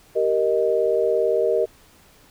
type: chord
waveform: sine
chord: Eb major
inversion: first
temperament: just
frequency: 388.9 / 466.7 / 622.3 Hz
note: G4 / Bb4 / Eb5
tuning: -14 / +2 / 0 cents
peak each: -23 / -20 / -22 dBFS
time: 0.15-1.66 s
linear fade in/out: 20 ms
effects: pink hiss -53 dBFS RMS until 2.3 s